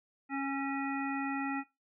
harmonic tone with a mistuned harmonic, 275.2 Hz, C#4, 12 cents flat, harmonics 1 / 3 / 5 / 7 / 9, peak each -34 / -39 / -41 / -42 / -44 dBFS, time 0.29-1.64 s, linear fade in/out 50 ms, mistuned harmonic 5, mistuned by -25 cents, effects noise-tail reverb RT60 0.2 s tail -17 dB re dry

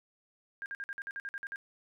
sine tone bursts, 1610 Hz, G6, 46 cents sharp, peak -36 dBFS, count 11, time 0.62-1.559 s, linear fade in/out 0 ms, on 39 ms, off 51 ms, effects none

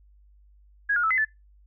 sine tone with pitch steps, 1654 / 1428 / 1311 / 2037 / 1747 Hz, G#6 / F6 / E6 / C7 / A6, -8 / +38 / -10 / -47 / -13 cents, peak -20 dBFS, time 0.89-1.25 s, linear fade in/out 10 ms, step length 72 ms, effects noise-tail reverb RT60 0.2 s tail -21 dB re dry + added 50 Hz sine -53 dBFS peak until 1.66 s

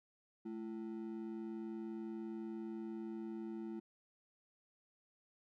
triangle ring-modulated tone, 277.1 Hz, C#4, 1 cent flat, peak -37 dBFS, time 0.45-3.8 s, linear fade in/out 10 ms, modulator 60.1 Hz, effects none

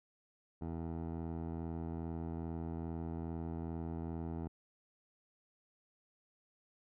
15% pulse tone with low-pass filter, 82.41 Hz, E2, in tune, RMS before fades -41 dBFS, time 0.61-4.48 s, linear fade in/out 10 ms, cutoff 690 Hz, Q 1, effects none

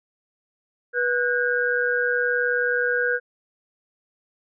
sine tone cluster, 487.4 / 1470 / 1609 Hz, B4 / F#6 / G6, -23 / -12 / +45 cents, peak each -24 dBFS, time 0.93-3.2 s, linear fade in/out 50 ms, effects none

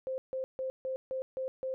sine tone bursts, 523.3 Hz, C5, in tune, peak -32 dBFS, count 7, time 0.07-1.74 s, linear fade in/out 0 ms, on 110 ms, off 150 ms, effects none

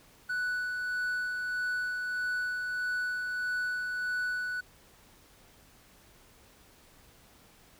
triangle tone with tremolo, 1483 Hz, F#6, 4 cents sharp, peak -27 dBFS, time 0.29-4.61 s, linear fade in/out 10 ms, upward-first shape sine, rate 1.6 Hz, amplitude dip 30%, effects pink hiss -59 dBFS RMS until 7.79 s

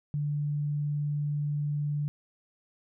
sine tone, 146.83 Hz, D3, in tune, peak -27 dBFS, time 0.14-2.08 s, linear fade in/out 0 ms, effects none

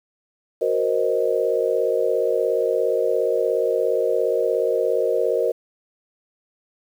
sine chord, C half-diminished seventh, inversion second, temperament equal, 370 / 466.2 / 523.3 / 622.3 Hz, Gb4 / Bb4 / C5 / Eb5, 0 / 0 / 0 / 0 cents, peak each -26 / -21 / -23 / -25 dBFS, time 0.61-5.52 s, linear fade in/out 10 ms, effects 8-bit

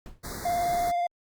brown noise with exponential decay, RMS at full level -35 dBFS, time 0.06-0.25 s, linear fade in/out 1 ms, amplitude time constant 41 ms
pink band-stop noise, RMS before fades -37 dBFS, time 0.23-0.92 s, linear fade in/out 20 ms, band 2100 to 3800 Hz, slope 96 dB/octave
triangle tone with vibrato, 698.5 Hz, F5, in tune, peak -22 dBFS, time 0.45-1.07 s, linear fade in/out 5 ms, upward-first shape sine, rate 19 Hz, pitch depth 22 cents each way
effects Opus 48 kbps

